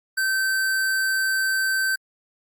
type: tone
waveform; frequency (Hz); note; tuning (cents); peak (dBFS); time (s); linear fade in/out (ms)
square; 1547; G6; -23; -21; 0.17-1.96; 10
effects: Opus 48 kbps